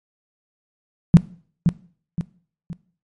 sine tone with echo, 170 Hz, F3, 46 cents flat, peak -3 dBFS, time 1.14-1.17 s, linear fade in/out 0 ms, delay 520 ms, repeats 3, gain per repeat -8 dB, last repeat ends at 2.73 s, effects noise-tail reverb RT60 0.5 s tail -20 dB re dry + MP3 48 kbps

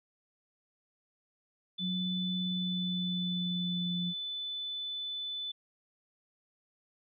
sine tone, 3500 Hz, A7, 10 cents flat, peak -35 dBFS, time 1.78-5.52 s, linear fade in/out 10 ms
sine tone with pitch glide, 182.5 to 176.08 Hz, F#3 to F3, -24 to +14 cents, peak -32 dBFS, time 1.79-4.14 s, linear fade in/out 50 ms, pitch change -62 cents, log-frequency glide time 2.35-4 s
effects none

